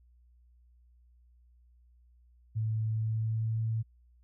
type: tone with pitch glide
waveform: sine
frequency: 110 to 111.99 Hz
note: A2 to A2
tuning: 0 to +31 cents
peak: -28 dBFS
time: 2.55-3.83 s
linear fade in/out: 20 ms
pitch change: +31 cents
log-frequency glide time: 2.87-3.6 s
effects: added 60 Hz sine -59 dBFS peak until 4.23 s